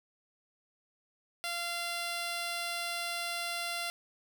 5% pulse tone with notch filter, 690 Hz, F5, 21 cents flat, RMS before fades -36 dBFS, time 1.44-3.9 s, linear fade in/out 0 ms, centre 6800 Hz, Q 1.5, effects 10-bit

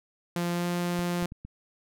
sawtooth tone with pitch glide, 173.4 to 175.21 Hz, F3 to F3, -12 to +6 cents, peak -23 dBFS, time 0.36-1.26 s, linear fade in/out 2 ms, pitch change +18 cents, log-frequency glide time 0.52-0.67 s
clicks, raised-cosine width 5 ms, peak -28 dBFS, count 4, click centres 0.992 / 1.226 / 1.321 / 1.45 s
effects none

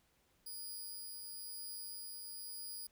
10% pulse tone with tremolo, 4899 Hz, D#8, 28 cents flat, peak -37 dBFS, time 0.46-2.87 s, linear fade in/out 5 ms, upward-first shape triangle, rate 1 Hz, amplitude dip 25%, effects pink hiss -74 dBFS RMS until 2.91 s

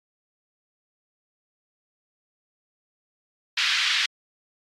white band-pass noise, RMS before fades -23 dBFS, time 3.57-4.06 s, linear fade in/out 5 ms, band 1500 to 4200 Hz, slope 24 dB/octave, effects MP3 64 kbps

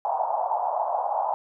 pink band-pass noise, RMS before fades -26 dBFS, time 0.05-1.34 s, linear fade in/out 0 ms, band 690 to 900 Hz, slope 48 dB/octave, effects none

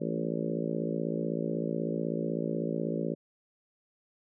harmonic tone with a mistuned harmonic, 56.1 Hz, A1, 34 cents sharp, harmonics 3 / 4 / 5 / 6 / 7 / 8 / 9 / 10, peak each -35 / -36 / -37 / -38 / -38 / -39 / -40 / -40 dBFS, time 0-3.15 s, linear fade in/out 20 ms, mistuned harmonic 3, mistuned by -30 cents, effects none

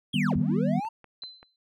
triangle linear two-way sweep, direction down then up, 3400 to 60.9 to 931 Hz, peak -28 dBFS, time 0.13-0.89 s, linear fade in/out 10 ms, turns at 0.36 s
sine chord, Eb augmented, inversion none, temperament equal with one note detuned, 155.56 / 196 / 243 Hz, Eb3 / G3 / B3, 0 / 0 / -28 cents, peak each -28 / -26 / -27 dBFS, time 0.14-0.8 s, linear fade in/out 5 ms
click train, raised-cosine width 0.5 ms, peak -34 dBFS, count 4, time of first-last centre 0.85-1.429 s, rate 5.18 Hz
sine tone with exponential decay, 4054 Hz, B7, 45 cents sharp, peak -34 dBFS, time 1.22-1.56 s, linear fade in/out 2 ms, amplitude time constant 73 ms
effects none

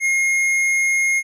sine tone with hard clipping, 2144 Hz, C7, 42 cents sharp, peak -17 dBFS, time 0-1.23 s, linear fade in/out 50 ms, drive 9 dB, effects none

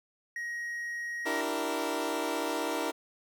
triangle tone, 1888 Hz, A#6, 22 cents sharp, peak -32 dBFS, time 0.36-1.41 s, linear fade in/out 2 ms
20% pulse chord, E half-diminished seventh, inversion third, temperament equal with one note detuned, 293.7 / 329.6 / 384.2 / 466.2 Hz, D4 / E4 / G4 / Bb4, 0 / 0 / -35 / 0 cents, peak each -31 / -30 / -34 / -30 dBFS, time 1.25-2.92 s, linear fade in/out 20 ms
effects none

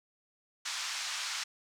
white band-pass noise, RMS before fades -37 dBFS, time 0.65-1.44 s, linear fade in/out 10 ms, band 950 to 6600 Hz, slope 24 dB/octave, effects none

